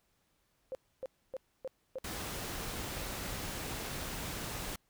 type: tone bursts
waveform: sine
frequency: 523.3 Hz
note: C5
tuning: in tune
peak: -36 dBFS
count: 5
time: 0.72-1.985 s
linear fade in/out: 0 ms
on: 29 ms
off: 280 ms
type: noise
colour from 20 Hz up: pink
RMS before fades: -40 dBFS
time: 2.04-4.76 s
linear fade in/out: 5 ms
effects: pink hiss -75 dBFS RMS until 4.89 s